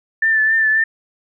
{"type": "tone with vibrato", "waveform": "sine", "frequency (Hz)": 1768, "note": "A6", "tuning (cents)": 8, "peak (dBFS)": -12, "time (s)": [0.22, 0.84], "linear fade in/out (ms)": 5, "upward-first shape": "triangle", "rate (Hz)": 3.7, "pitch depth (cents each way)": 36, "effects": []}